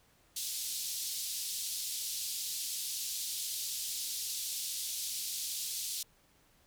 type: band-pass noise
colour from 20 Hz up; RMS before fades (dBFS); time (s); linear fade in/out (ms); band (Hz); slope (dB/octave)
pink; -38; 0.36-6.03; 5; 3800 to 15000; 24
effects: pink hiss -67 dBFS RMS until 6.66 s